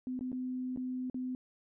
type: tone with dropouts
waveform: sine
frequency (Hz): 254.4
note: C4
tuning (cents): -48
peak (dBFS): -34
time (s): 0.07-1.35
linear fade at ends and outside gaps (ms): 1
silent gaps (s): 0.192-0.209 / 0.318-0.328 / 0.762-0.773 / 1.099-1.144
effects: none